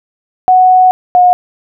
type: tone pair in turn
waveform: sine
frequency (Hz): 740 / 721.4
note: F#5 / F#5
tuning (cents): 0 / -44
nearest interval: unison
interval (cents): 44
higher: first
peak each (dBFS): -3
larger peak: neither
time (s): 0.48-0.91 / 1.15-1.33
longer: first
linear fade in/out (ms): 0
effects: none